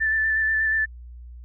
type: tone with vibrato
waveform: sine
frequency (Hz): 1762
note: A6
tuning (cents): +2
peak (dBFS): -19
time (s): 0-0.86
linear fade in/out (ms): 20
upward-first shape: square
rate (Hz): 8.3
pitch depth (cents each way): 14
effects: added 60 Hz sine -38 dBFS peak until 1.44 s